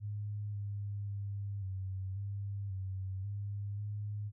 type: tone with pitch steps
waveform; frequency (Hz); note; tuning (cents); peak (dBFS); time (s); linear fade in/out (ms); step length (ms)
sine; 103.7 / 101.6 / 100.5 / 95.1 / 100.1 / 95.2 / 101.4 / 103.8; G#2 / G#2 / G2 / F#2 / G2 / F#2 / G#2 / G#2; -2 / -38 / +44 / +48 / +37 / +50 / -41 / 0; -36; 0-4.32; 50; 540
effects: none